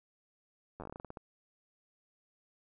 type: slowing click train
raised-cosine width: 1 ms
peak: -30 dBFS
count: 13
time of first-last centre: 0.8-1.172 s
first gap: 10 ms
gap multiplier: 1.19
effects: none